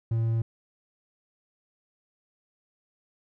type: tone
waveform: triangle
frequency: 113.8 Hz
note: A#2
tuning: 41 cents flat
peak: -21 dBFS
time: 0.11-0.42 s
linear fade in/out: 5 ms
effects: none